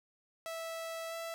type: tone with pitch glide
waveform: sawtooth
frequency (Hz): 656 to 662.5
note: E5 to E5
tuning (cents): -9 to +9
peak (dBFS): -35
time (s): 0.46-1.34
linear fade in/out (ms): 0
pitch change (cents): +18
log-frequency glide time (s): 1.09-1.14
effects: none